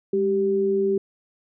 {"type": "tone pair together", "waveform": "sine", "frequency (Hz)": [203.3, 390.3], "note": ["G#3", "G4"], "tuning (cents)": [-37, -8], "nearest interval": "major seventh", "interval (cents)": 1129, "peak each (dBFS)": [-27, -19], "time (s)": [0.13, 0.98], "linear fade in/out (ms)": 5, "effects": []}